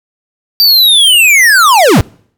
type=linear sweep; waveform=square; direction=down; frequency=4699 to 65.41 Hz; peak=-4 dBFS; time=0.6-2.01 s; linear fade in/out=0 ms; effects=noise-tail reverb RT60 0.6 s tail -26 dB re dry